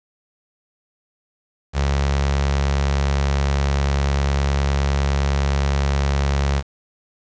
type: tone with notch filter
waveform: sawtooth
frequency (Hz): 69.8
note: C#2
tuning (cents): +13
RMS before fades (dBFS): -19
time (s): 1.73-6.63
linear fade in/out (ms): 50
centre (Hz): 280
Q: 1.3
effects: resampled to 16000 Hz + 7-bit